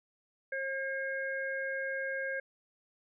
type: harmonic tone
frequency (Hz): 538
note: C5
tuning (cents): +48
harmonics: 1 / 3 / 4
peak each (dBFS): -37 / -35 / -44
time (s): 0.52-2.4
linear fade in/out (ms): 5
effects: none